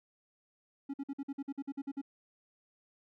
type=tone bursts; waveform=triangle; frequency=277.2 Hz; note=C#4; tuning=in tune; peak=-33 dBFS; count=12; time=0.89-2.016 s; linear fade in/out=10 ms; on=48 ms; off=50 ms; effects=none